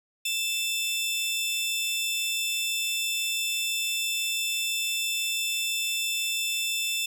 sawtooth tone pair together, 2645 / 3542 Hz, E7 / A7, +5 / +11 cents, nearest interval perfect fourth, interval 506 cents, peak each -26 dBFS, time 0.25-7.06 s, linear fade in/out 5 ms, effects none

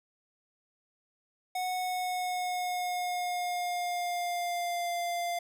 square tone with pitch glide, 735 to 695 Hz, F#5 to F5, -12 to -9 cents, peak -31 dBFS, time 1.55-5.39 s, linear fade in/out 5 ms, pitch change -97 cents, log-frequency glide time 1.71-4.94 s, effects none

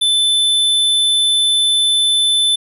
square tone, 3520 Hz, A7, in tune, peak -12 dBFS, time 0.01-2.56 s, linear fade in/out 10 ms, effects resampled to 32000 Hz

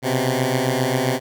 10% pulse beating tone pair, 125.6 / 133.1 Hz, B2 / C3, +30 / +30 cents, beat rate 7.5 Hz, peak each -13 dBFS, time 0.02-1.2 s, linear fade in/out 50 ms, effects none

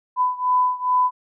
sine beating tone pair, 1000 / 1002.4 Hz, B5 / B5, +21 / +25 cents, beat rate 2.4 Hz, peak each -19 / -21 dBFS, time 0.16-1.11 s, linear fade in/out 50 ms, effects none

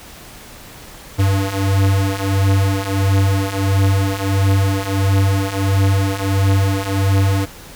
square beating tone pair, 96.6 / 98.1 Hz, G2 / G2, -25 / +2 cents, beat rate 1.5 Hz, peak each -19 / -16 dBFS, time 1.18-7.46 s, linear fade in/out 20 ms, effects pink hiss -38 dBFS RMS until 7.75 s

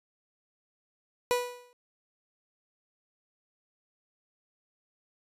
30% pulse tone with exponential decay, 490.4 Hz, B4, 12 cents flat, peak -19 dBFS, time 1.31-1.73 s, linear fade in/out 0 ms, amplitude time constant 91 ms, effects resampled to 32000 Hz

